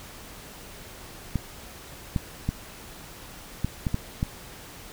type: clicks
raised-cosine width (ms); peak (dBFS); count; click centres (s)
5; -12; 7; 1.357 / 2.162 / 2.49 / 3.646 / 3.868 / 3.944 / 4.229
effects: pink hiss -44 dBFS RMS until 4.92 s